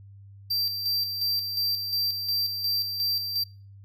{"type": "tone with tremolo", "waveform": "square", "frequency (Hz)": 4699, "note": "D8", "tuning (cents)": 0, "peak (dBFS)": -24, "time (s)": [0.5, 3.44], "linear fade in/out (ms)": 10, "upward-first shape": "square", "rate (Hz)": 2.8, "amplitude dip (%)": 50, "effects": ["noise-tail reverb RT60 0.4 s tail -25 dB re dry", "added 99 Hz sine -45 dBFS peak until 3.84 s"]}